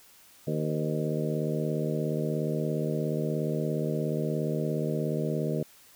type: harmonic tone with a mistuned harmonic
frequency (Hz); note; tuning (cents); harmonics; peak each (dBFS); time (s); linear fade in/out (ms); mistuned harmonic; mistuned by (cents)
77; D#2; -17; 2 / 3 / 4 / 5 / 6 / 7 / 8; -30 / -34 / -37 / -35 / -35 / -39 / -37; 0.47-5.63; 5; 7; -52
effects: white hiss -56 dBFS RMS until 5.95 s